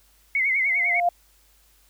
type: tone with vibrato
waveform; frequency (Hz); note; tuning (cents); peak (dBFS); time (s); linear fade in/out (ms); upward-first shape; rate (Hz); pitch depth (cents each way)
sine; 2135; C7; +34; -19; 0.35-1; 2; sine; 10; 92
type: tone with exponential growth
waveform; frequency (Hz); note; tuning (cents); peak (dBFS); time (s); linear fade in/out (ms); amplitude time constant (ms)
sine; 698.5; F5; 0; -15; 0.63-1.09; 5; 100
effects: added 50 Hz sine -60 dBFS peak until 1.89 s + white hiss -60 dBFS RMS until 1.89 s